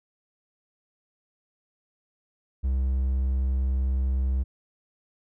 triangle tone, 65.41 Hz, C2, in tune, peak -20 dBFS, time 2.63-4.44 s, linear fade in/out 20 ms, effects none

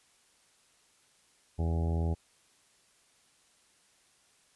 harmonic tone, 82.41 Hz, E2, in tune, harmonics 1 / 2 / 3 / 4 / 5 / 6 / 7 / 8 / 9 / 10, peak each -28 / -35 / -42 / -43 / -42 / -49 / -47 / -51 / -48 / -48 dBFS, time 1.58-2.15 s, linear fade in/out 20 ms, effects white hiss -66 dBFS RMS until 4.55 s + resampled to 24000 Hz

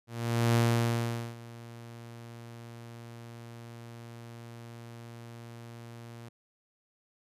sawtooth tone with ADSR envelope, 117.1 Hz, A#2, 8 cents sharp, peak -18 dBFS, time 0.07-6.29 s, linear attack 480 ms, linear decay 800 ms, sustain -22 dB, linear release 8 ms, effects resampled to 32000 Hz

